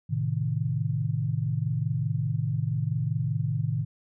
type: chord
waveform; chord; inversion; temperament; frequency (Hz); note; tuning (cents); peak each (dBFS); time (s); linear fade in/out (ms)
sine; A diminished; none; equal; 110 / 130.81 / 155.56; A2 / C3 / Eb3; 0 / 0 / 0; -29; 0.09-3.85; 20
effects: none